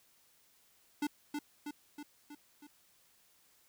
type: tone with echo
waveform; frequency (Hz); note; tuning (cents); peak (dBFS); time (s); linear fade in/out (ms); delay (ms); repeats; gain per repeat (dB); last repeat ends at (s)
square; 293.7; D4; 0; -32; 1.02-1.07; 5; 320; 5; -4; 2.67
effects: white hiss -68 dBFS RMS until 3.68 s